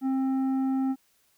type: tone with tanh clipping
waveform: sine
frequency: 265.3 Hz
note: C4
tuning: 24 cents sharp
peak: -25 dBFS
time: 0.01-0.96 s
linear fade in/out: 50 ms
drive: 8 dB
effects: white hiss -67 dBFS RMS until 1.37 s